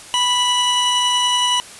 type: tone pair together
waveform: 40% pulse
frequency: 985.9 / 2947 Hz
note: B5 / F#7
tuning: -3 / -8 cents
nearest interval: octave + perfect fifth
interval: 1895 cents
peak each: -18 / -16 dBFS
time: 0.14-1.6 s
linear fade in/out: 0 ms
effects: white hiss -38 dBFS RMS until 1.79 s + resampled to 24000 Hz